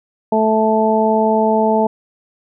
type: harmonic tone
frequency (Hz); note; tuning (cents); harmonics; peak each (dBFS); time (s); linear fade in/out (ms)
218.9; A3; -9; 1 / 2 / 3 / 4; -17 / -17 / -17 / -17; 0.32-1.87; 5
effects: none